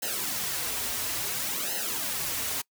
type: noise with flanger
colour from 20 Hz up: white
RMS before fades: -31 dBFS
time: 0.02-2.62 s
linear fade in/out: 10 ms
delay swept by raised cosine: 0.85 to 6.05 ms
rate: 0.58 Hz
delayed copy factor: -0.95
effects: noise-tail reverb RT60 0.1 s tail -24 dB re dry